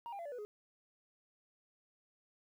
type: tone with pitch steps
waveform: sine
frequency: 940 / 799.6 / 680.2 / 578.6 / 492.2 / 418.7 Hz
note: A#5 / G5 / F5 / D5 / B4 / G#4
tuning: +14 / +34 / -46 / -26 / -6 / +14 cents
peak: -39 dBFS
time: 0.06-0.45 s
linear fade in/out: 0 ms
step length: 65 ms
effects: tanh soft clip ceiling -41 dBFS + 12-bit